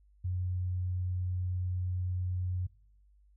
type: tone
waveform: sine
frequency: 90.9 Hz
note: F#2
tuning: 30 cents flat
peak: -30 dBFS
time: 0.24-2.67 s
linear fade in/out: 10 ms
effects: noise-tail reverb RT60 0.7 s tail -22 dB re dry + added 50 Hz sine -60 dBFS peak until 3.36 s